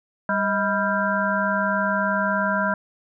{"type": "harmonic tone with a mistuned harmonic", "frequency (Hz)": 197.6, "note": "G3", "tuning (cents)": 14, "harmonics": [1, 3, 5, 7, 8], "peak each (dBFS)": [-26, -26, -26, -26, -26], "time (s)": [0.29, 2.74], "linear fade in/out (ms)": 2, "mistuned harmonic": 3, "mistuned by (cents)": 110, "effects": []}